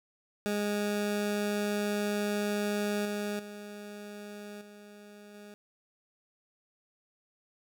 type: tone with level steps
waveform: 20% pulse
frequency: 206.6 Hz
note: G#3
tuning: 9 cents flat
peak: -24 / -27 / -37 / -44 / -42 dBFS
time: 0.46-5.54 s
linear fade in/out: 0 ms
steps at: 3.05 / 3.39 / 4.61 / 5.34 s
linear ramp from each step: 5 ms
effects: none